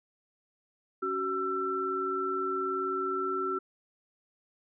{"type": "tone cluster", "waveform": "sine", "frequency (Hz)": [277.5, 376.4, 1339], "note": ["C#4", "F#4", "E6"], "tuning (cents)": [2, 30, 27], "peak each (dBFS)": [-40, -32, -31], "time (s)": [1.02, 3.59], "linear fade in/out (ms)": 10, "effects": []}